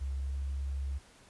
sine tone with pitch glide, 67.7 to 68.49 Hz, C#2 to C#2, -40 to -20 cents, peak -32 dBFS, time 0-0.99 s, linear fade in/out 20 ms, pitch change +20 cents, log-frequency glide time 0.16-0.37 s, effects pink hiss -59 dBFS RMS until 1.29 s + resampled to 24000 Hz

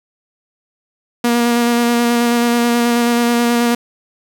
sawtooth tone with vibrato, 237.5 Hz, A#3, 33 cents sharp, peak -8 dBFS, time 1.24-3.75 s, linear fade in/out 5 ms, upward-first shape square, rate 9.3 Hz, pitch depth 12 cents each way, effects 7-bit

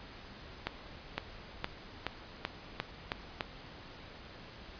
accelerating click train, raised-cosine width 0.3 ms, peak -16 dBFS, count 8, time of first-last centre 0.67-3.408 s, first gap 510 ms, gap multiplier 0.91, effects pink hiss -50 dBFS RMS until 4.79 s + resampled to 11025 Hz

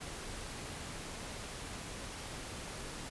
pink noise, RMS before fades -44 dBFS, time 0-3.1 s, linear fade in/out 20 ms, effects resampled to 24000 Hz

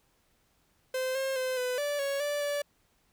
45% pulse tone with pitch steps, 517 / 534 / 515 / 501 / 581 / 556 / 583 / 578 Hz, C5 / C5 / C5 / B4 / D5 / C#5 / D5 / D5, -21 / +35 / -28 / +25 / -19 / +5 / -13 / -28 cents, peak -29 dBFS, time 0.94-2.62 s, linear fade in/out 5 ms, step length 210 ms, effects pink hiss -70 dBFS RMS until 3.12 s

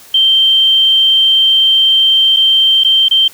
sine tone with dropouts, 3136 Hz, G7, in tune, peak -6 dBFS, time 0.14-3.28 s, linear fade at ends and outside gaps 5 ms, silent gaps 2.364-2.368 / 2.837-2.846 / 3.085-3.11 s, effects white hiss -39 dBFS RMS until 3.33 s

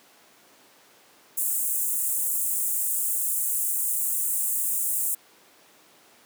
pink high-pass noise, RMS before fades -26 dBFS, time 1.37-5.15 s, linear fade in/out 10 ms, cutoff 7800 Hz, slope 48 dB/octave, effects pink hiss -55 dBFS RMS until 6.25 s + high-pass 300 Hz 12 dB/octave

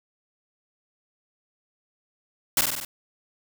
white noise with echo, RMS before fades -20 dBFS, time 2.57-2.61 s, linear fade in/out 2 ms, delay 48 ms, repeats 5, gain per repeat -3 dB, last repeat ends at 2.85 s, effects none

